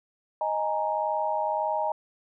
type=chord; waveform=sine; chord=D# suspended fourth; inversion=none; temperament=equal; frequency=622.3 / 830.6 / 932.3 Hz; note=D#5 / G#5 / A#5; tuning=0 / 0 / 0 cents; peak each=-29 dBFS; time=0.41-1.92 s; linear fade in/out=2 ms; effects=none